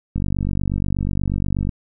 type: click train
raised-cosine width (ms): 5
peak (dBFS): -10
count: 75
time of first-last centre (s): 0.16-1.692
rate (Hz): 48.3
effects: none